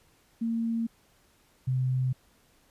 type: tone pair in turn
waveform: sine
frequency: 228.9 / 128.87 Hz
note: A#3 / C3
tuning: -31 / -26 cents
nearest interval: minor seventh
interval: 995 cents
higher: first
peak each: -26 / -24 dBFS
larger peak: second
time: 0.41-0.87 / 1.67-2.13 s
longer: neither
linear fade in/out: 10 ms
effects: pink hiss -64 dBFS RMS until 2.7 s + resampled to 32000 Hz